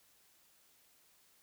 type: silence
effects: white hiss -68 dBFS RMS until 1.42 s